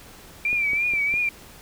sine tone with vibrato, 2349 Hz, D7, in tune, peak -20 dBFS, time 0.45-1.29 s, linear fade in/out 2 ms, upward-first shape triangle, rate 3 Hz, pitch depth 82 cents each way
click train, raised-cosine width 2 ms, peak -24 dBFS, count 4, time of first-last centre 0.53-1.14 s, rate 4.92 Hz
effects pink hiss -46 dBFS RMS until 1.61 s

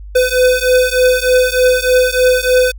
square beating tone pair, 503 / 506.3 Hz, B4 / B4, +32 / +43 cents, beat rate 3.3 Hz, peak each -13 dBFS, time 0.15-2.72 s, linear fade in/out 10 ms, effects added 50 Hz sine -28 dBFS peak until 2.78 s

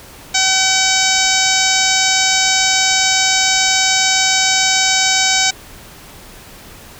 harmonic tone, 761 Hz, F#5, 48 cents sharp, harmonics 1 / 2 / 3 / 4 / 5 / 6 / 7 / 8 / 9 / 10, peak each -21 / -21 / -19 / -23 / -20 / -22 / -20 / -20 / -21 / -23 dBFS, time 0.34-5.51 s, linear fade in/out 10 ms, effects pink hiss -38 dBFS RMS until 6.99 s

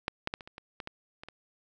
clicks, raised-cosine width 0.3 ms, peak -13 / -14 / -16 / -28 / -30 / -27 / -22 / -22 / -27 / -28 dBFS, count 10, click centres 0.081 / 0.274 / 0.339 / 0.408 / 0.475 / 0.581 / 0.802 / 0.874 / 1.235 / 1.286 s, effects none

